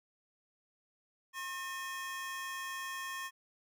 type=ring-modulated tone; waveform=35% pulse; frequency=1445 Hz; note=F#6; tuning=41 cents flat; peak=-34 dBFS; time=1.33-3.31 s; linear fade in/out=50 ms; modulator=371 Hz; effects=none